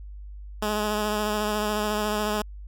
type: tone with vibrato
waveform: 10% pulse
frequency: 210.9 Hz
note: G#3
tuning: 27 cents sharp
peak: -16 dBFS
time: 0.62-2.42 s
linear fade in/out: 5 ms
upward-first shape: sine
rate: 14 Hz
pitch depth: 22 cents each way
effects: added 50 Hz sine -37 dBFS peak until 2.67 s

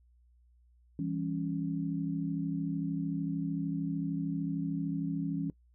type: chord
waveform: sine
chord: C# diminished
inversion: first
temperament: just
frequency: 166.31 / 199.57 / 277.2 Hz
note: E3 / G3 / C#4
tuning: +16 / +31 / 0 cents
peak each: -34 / -39 / -34 dBFS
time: 0.99-5.5 s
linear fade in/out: 2 ms
effects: noise-tail reverb RT60 0.1 s tail -21 dB re dry + added 60 Hz sine -61 dBFS peak until 5.74 s

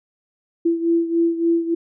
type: beating tone pair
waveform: sine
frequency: 334.5 / 338 Hz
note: E4 / E4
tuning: +25 / +43 cents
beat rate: 3.5 Hz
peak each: -17 / -22 dBFS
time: 0.65-1.75 s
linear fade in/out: 10 ms
effects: none

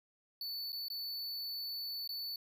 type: tone with dropouts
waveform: square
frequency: 4478 Hz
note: C#8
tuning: 17 cents sharp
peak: -39 dBFS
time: 0.41-2.36 s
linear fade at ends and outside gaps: 2 ms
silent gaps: 0.721-0.728 / 0.884-0.901 / 2.076-2.091 s
effects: none

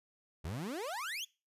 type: exponential sweep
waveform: 30% pulse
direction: up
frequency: 70.6 to 3520 Hz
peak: -35 dBFS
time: 0.44-1.25 s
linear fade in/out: 10 ms
effects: noise-tail reverb RT60 0.3 s tail -23 dB re dry + resampled to 32000 Hz

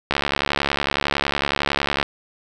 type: click train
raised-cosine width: 0.3 ms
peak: -3 dBFS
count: 137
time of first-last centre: 0.11-2.028 s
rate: 70.9 Hz
effects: none

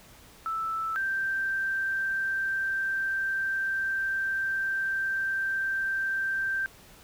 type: tone pair in turn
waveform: sine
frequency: 1318.5 / 1568 Hz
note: E6 / G6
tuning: 0 / 0 cents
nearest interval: minor third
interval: 300 cents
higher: second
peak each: -28 / -26 dBFS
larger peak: second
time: 0.46-0.96 / 0.96-6.66 s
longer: second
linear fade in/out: 0 ms
effects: pink hiss -53 dBFS RMS until 7.03 s

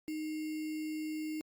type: tone with sample-and-hold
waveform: sine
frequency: 310 Hz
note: D#4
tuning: 6 cents flat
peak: -35 dBFS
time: 0.08-1.41 s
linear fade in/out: 0 ms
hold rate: 2450 Hz
effects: Opus 48 kbps

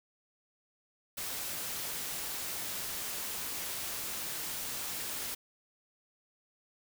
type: noise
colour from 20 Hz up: white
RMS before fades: -38 dBFS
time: 1.17-5.35 s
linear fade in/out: 10 ms
effects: none

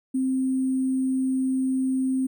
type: tone with sample-and-hold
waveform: sine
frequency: 261.6 Hz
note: C4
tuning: in tune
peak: -21 dBFS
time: 0.14-2.27 s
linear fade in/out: 10 ms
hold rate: 8820 Hz
effects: none

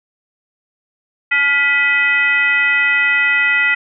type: tone with frequency modulation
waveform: sine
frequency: 1975.5 Hz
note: B6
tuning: in tune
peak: -11 dBFS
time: 1.31-3.75 s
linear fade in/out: 10 ms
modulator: 560 Hz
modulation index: 0.94
effects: none

